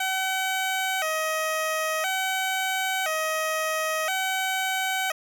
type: tone with vibrato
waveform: 15% pulse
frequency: 692 Hz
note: F5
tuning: 16 cents flat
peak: -18 dBFS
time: 0-5.12 s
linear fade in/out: 5 ms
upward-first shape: square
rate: 0.49 Hz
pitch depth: 160 cents each way
effects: none